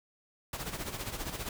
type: noise with tremolo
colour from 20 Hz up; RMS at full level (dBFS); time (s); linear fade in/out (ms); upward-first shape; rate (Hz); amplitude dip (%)
pink; -36; 0.53-1.49; 2; sine; 15; 65
effects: none